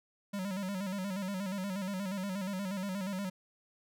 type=tone with vibrato; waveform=square; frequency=193.2 Hz; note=G3; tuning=25 cents flat; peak=-35 dBFS; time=0.33-3.3 s; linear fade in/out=10 ms; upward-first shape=square; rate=8.4 Hz; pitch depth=74 cents each way; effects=none